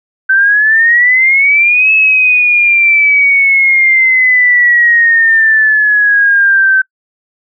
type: exponential two-way sweep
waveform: sine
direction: up then down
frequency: 1538 to 2598 to 1538 Hz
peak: -5 dBFS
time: 0.29-6.82 s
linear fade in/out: 10 ms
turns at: 1.92 s
effects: noise-tail reverb RT60 0.1 s tail -25 dB re dry